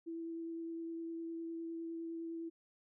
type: tone with vibrato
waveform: sine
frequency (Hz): 331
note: E4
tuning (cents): +7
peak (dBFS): -40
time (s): 0.06-2.5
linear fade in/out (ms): 20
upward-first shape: triangle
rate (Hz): 9.8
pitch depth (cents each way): 12
effects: none